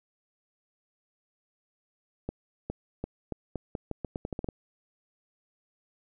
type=accelerating click train; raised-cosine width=2 ms; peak=-19 dBFS; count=14; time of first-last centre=2.29-4.488 s; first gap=410 ms; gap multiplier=0.83; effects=none